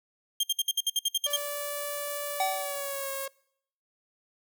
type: tone bursts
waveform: sawtooth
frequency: 3200 Hz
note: G7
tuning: 35 cents sharp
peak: -20 dBFS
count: 11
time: 0.4-1.364 s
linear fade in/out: 5 ms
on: 34 ms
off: 59 ms
type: tone with pitch glide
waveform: sawtooth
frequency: 580 to 544.3 Hz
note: D5 to C#5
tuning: -22 to -32 cents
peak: -30 dBFS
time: 1.26-3.28 s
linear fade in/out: 5 ms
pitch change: -110 cents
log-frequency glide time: 2.54-3.11 s
type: high-pass noise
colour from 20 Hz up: pink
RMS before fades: -39 dBFS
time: 1.3-3.26 s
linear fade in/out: 5 ms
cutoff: 7800 Hz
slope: 24 dB/octave
type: tone with exponential decay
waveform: square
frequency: 760 Hz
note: F#5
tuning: 46 cents sharp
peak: -24 dBFS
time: 2.4-3 s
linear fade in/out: 2 ms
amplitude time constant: 130 ms
effects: noise-tail reverb RT60 0.7 s tail -24 dB re dry